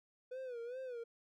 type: tone with vibrato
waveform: triangle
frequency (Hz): 493.9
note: B4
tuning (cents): 0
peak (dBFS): -40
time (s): 0.31-1.04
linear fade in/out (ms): 10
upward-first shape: sine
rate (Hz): 2.5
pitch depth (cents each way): 110
effects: none